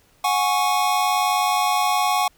square chord, F# suspended second, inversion none, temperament equal with one note detuned, 731.5 / 830.6 / 1108.7 Hz, F#5 / G#5 / C#6, -20 / 0 / 0 cents, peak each -23 dBFS, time 0.24-2.28 s, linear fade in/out 5 ms, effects pink hiss -58 dBFS RMS until 2.37 s

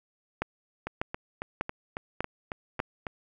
two click trains, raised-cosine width 0.5 ms, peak -18 / -13 dBFS, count 9 / 5, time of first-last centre 0.87-3.068 / 0.42-2.801 s, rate 3.64 / 1.68 Hz, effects none

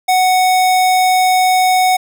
square tone, 741 Hz, F#5, 2 cents sharp, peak -10 dBFS, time 0.08-1.97 s, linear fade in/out 10 ms, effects none

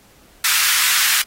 pink high-pass noise, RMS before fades -17 dBFS, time 0.44-1.22 s, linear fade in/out 5 ms, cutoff 1400 Hz, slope 24 dB/octave, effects pink hiss -51 dBFS RMS until 1.26 s + AAC 48 kbps

